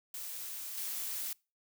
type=noise with level steps; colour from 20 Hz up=blue; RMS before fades=-42 / -38 dBFS; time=0.14-1.33 s; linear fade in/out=2 ms; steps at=0.77 s; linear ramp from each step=10 ms; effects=noise-tail reverb RT60 0.3 s tail -25 dB re dry